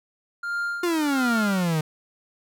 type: tone with tremolo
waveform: triangle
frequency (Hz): 1400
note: F6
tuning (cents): +4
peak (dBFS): -22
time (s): 0.43-1.66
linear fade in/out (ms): 5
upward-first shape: sine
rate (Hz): 1.4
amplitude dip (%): 90
type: exponential sweep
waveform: 45% pulse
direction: down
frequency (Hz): 358.6 to 151.8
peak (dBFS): -21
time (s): 0.83-1.81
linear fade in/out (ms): 5
effects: none